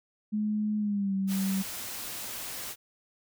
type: tone with pitch glide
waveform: sine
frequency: 211.8 to 193.1 Hz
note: G#3 to G3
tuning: +34 to -26 cents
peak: -26 dBFS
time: 0.32-1.63 s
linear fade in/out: 20 ms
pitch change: -160 cents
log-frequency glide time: 0.78-1.15 s
type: noise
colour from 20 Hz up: white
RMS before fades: -38 dBFS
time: 1.27-2.76 s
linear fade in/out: 50 ms
effects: none